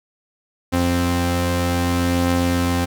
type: tone pair together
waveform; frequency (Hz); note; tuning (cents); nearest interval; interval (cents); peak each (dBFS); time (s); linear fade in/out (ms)
sawtooth; 87.41 / 261.6; F2 / C4; +2 / 0; octave + perfect fifth; 1898; -16; 0.72-2.86; 20
effects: none